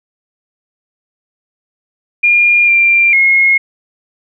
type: tone with pitch steps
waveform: sine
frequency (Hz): 2413 / 2376 / 2159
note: D7 / D7 / C#7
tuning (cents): +46 / +20 / -46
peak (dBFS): -6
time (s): 2.23-3.58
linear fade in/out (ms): 10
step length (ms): 450
effects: none